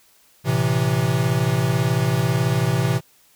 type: chord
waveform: square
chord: A minor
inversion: none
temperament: equal with one note detuned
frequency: 112.57 / 130.81 / 164.81 Hz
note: A2 / C3 / E3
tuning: +40 / 0 / 0 cents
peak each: -24 / -21 / -24 dBFS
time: 0.44-3.01 s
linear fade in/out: 50 ms
effects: white hiss -56 dBFS RMS until 3.35 s